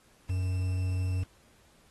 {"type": "tone with quantisation", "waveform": "triangle", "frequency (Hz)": 92.3, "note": "F#2", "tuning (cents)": -4, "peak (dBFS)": -25, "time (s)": [0.29, 1.24], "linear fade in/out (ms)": 10, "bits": 8, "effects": ["pink hiss -63 dBFS RMS until 1.9 s", "AAC 32 kbps"]}